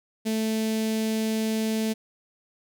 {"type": "tone with notch filter", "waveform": "sawtooth", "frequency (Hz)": 220, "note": "A3", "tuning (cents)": 0, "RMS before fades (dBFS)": -26, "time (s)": [0.25, 1.94], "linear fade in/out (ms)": 20, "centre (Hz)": 1200, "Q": 0.62, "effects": []}